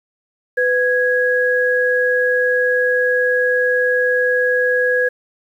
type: tone pair together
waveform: sine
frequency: 500 / 1658.2 Hz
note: B4 / G#6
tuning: +21 / -3 cents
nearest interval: octave + major sixth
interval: 2076 cents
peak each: -16 dBFS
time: 0.57-5.09 s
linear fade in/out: 10 ms
effects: 8-bit